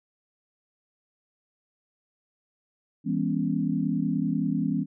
sine chord, C# half-diminished seventh, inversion first, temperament equal with one note detuned, 164.81 / 201.2 / 246.9 / 277.2 Hz, E3 / G3 / B3 / C#4, 0 / +45 / 0 / 0 cents, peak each -29 dBFS, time 3.04-4.86 s, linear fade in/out 50 ms, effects none

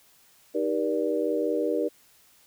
sine chord, Eb major seventh, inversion none, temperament equal with one note detuned, 311.1 / 392 / 477.1 / 587.3 Hz, Eb4 / G4 / Bb4 / D5, 0 / 0 / +40 / 0 cents, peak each -29 / -30 / -27 / -31 dBFS, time 0.54-1.89 s, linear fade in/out 20 ms, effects white hiss -59 dBFS RMS until 2.46 s

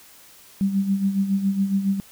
sine tone with tremolo, 196 Hz, G3, in tune, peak -16 dBFS, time 0.61-2 s, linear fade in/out 0 ms, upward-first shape sine, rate 7.2 Hz, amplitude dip 65%, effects white hiss -49 dBFS RMS until 2.11 s

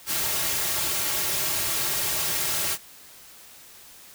white noise with comb filter, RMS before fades -26 dBFS, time 0.06-2.78 s, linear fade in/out 50 ms, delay 4 ms, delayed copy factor -0.7, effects white hiss -48 dBFS RMS until 4.14 s

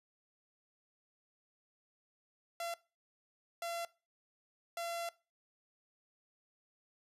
sawtooth tone bursts at uneven times, 681 Hz, F5, 44 cents flat, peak -34 dBFS, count 3, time 2.6-2.74 / 3.62-3.85 / 4.77-5.09 s, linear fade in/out 2 ms, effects noise-tail reverb RT60 0.3 s tail -20 dB re dry + resampled to 32000 Hz

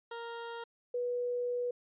20% pulse / sine tone pair in turn, 466.2 / 488.6 Hz, A#4 / B4, 0 / -19 cents, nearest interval minor second, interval 81 cents, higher second, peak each -35 / -31 dBFS, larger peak second, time 0.11-0.64 / 0.94-1.71 s, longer second, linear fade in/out 5 ms, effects resampled to 8000 Hz

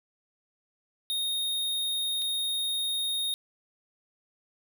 square tone pair in turn, 3710 / 3710 Hz, A#7 / A#7, -9 / -9 cents, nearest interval unison, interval 0 cents, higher neither, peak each -28 dBFS, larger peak neither, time 1.1-2.22 / 2.22-3.34 s, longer neither, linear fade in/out 0 ms, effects none

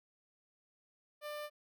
sawtooth tone with notch filter, 595 Hz, D5, 22 cents sharp, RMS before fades -43 dBFS, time 1.21-1.5 s, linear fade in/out 50 ms, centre 7100 Hz, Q 1.4, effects none

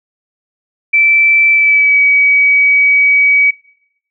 sine tone with pitch glide, 2327 to 2270 Hz, D7 to C#7, -17 to +41 cents, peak -6 dBFS, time 0.93-3.51 s, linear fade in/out 10 ms, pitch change -42 cents, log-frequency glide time 1.51-2.01 s, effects noise-tail reverb RT60 0.8 s tail -23 dB re dry

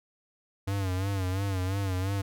square tone with vibrato, 95.6 Hz, G2, 43 cents flat, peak -28 dBFS, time 0.67-2.22 s, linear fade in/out 10 ms, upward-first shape sine, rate 2.9 Hz, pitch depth 79 cents each way, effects none

